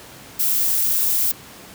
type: noise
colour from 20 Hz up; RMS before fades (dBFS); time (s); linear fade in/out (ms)
violet; -19; 0.39-1.32; 10
effects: pink hiss -41 dBFS RMS until 1.74 s + high-pass 80 Hz 12 dB/octave